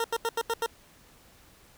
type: tone bursts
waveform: 20% pulse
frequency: 460 Hz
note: A#4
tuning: 23 cents flat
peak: -21 dBFS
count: 6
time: 0-0.662 s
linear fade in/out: 2 ms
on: 42 ms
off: 82 ms
effects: pink hiss -57 dBFS RMS until 1.77 s